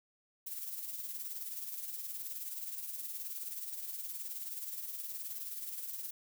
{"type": "noise with tremolo", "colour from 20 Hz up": "violet", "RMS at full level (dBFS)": -40, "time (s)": [0.46, 6.11], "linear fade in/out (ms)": 10, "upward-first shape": "sine", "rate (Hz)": 19, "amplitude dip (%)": 50, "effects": []}